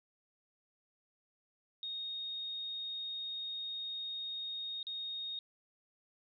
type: tone with dropouts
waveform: sine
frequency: 3719 Hz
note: A#7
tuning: 5 cents flat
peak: -38 dBFS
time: 1.83-5.39 s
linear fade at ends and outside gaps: 1 ms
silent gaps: 4.829-4.868 s
effects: none